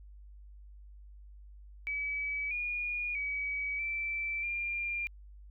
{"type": "tone with pitch steps", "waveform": "sine", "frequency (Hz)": [2287, 2438, 2274, 2331, 2394], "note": ["D7", "D#7", "C#7", "D7", "D7"], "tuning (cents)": [-47, -36, 44, -14, 33], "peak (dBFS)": -32, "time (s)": [1.87, 5.07], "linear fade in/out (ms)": 0, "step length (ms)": 640, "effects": ["added 50 Hz sine -49 dBFS peak until 5.5 s"]}